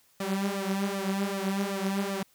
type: tone with flanger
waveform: sawtooth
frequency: 196 Hz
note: G3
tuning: in tune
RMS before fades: -30 dBFS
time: 0.2-2.23 s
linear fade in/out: 5 ms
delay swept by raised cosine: 1.6 to 6.3 ms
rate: 2.6 Hz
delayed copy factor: +0.8
effects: white hiss -64 dBFS RMS until 2.34 s